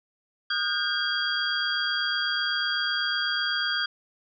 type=tone cluster; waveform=sine; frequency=1231 / 1440 / 1588 / 3282 / 4733 Hz; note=D#6 / F#6 / G6 / G#7 / D8; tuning=-19 / -47 / +22 / -21 / +13 cents; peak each=-36 / -31 / -29 / -29 / -32 dBFS; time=0.5-3.86 s; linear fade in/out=5 ms; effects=none